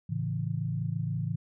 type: chord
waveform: sine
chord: A major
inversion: none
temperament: equal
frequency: 110 / 138.59 / 164.81 Hz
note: A2 / C#3 / E3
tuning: 0 / 0 / 0 cents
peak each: -33 dBFS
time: 0.09-1.36 s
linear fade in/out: 10 ms
effects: none